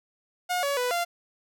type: tone with pitch steps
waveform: sawtooth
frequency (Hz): 719 / 564 / 495.1 / 693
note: F#5 / C#5 / B4 / F5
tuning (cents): -50 / +30 / +4 / -14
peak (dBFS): -21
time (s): 0.49-1.05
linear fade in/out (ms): 20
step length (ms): 140
effects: none